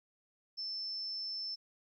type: tone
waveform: sine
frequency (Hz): 5300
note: E8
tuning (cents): +9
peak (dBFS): -37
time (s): 0.57-1.56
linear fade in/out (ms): 20
effects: 13-bit